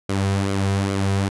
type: tone with flanger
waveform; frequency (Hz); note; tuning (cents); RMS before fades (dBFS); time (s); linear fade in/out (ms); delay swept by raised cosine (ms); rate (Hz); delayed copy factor
sawtooth; 98; G2; 0; -21; 0.09-1.29; 5; 1.1 to 3.6; 2.4; -0.55
effects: resampled to 24000 Hz